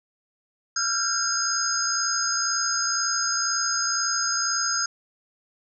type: tone cluster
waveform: sine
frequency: 1356 / 1418 / 1589 / 5010 / 6490 Hz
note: E6 / F6 / G6 / D#8 / G#8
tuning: +49 / +26 / +23 / +11 / -41 cents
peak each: -30 / -32 / -34 / -27 / -26 dBFS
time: 0.76-4.86 s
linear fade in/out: 5 ms
effects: none